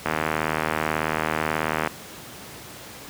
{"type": "click train", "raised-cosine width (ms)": 0.5, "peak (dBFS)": -7, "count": 143, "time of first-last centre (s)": [0.06, 1.874], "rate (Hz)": 78.3, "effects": ["pink hiss -40 dBFS RMS until 3.09 s", "high-pass 100 Hz 12 dB/octave"]}